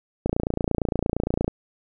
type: click train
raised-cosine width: 2 ms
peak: -9 dBFS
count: 36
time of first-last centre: 0.26-1.48 s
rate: 28.7 Hz
effects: none